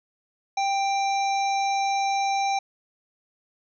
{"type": "harmonic tone with a mistuned harmonic", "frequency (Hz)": 788, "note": "G5", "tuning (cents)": 9, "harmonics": [1, 3, 5, 7, 8], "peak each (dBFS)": [-22, -32, -36, -39, -40], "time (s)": [0.57, 2.59], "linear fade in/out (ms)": 5, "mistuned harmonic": 7, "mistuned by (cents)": 15, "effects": []}